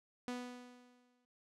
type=tone with exponential decay; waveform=sawtooth; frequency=246.9 Hz; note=B3; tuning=in tune; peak=-34 dBFS; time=0.28-1.25 s; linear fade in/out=0 ms; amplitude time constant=210 ms; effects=low-pass 8000 Hz 12 dB/octave